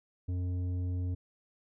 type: tone with tanh clipping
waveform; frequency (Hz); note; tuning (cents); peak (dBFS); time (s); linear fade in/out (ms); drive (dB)
triangle; 90; F#2; -47; -32; 0.28-1.15; 10; 13
effects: none